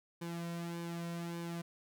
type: tone with flanger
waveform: sawtooth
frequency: 170 Hz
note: F3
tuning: 46 cents flat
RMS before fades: -41 dBFS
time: 0.21-1.62 s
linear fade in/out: 10 ms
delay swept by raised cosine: 1.5 to 2.46 ms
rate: 1.7 Hz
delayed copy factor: -0.65
effects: none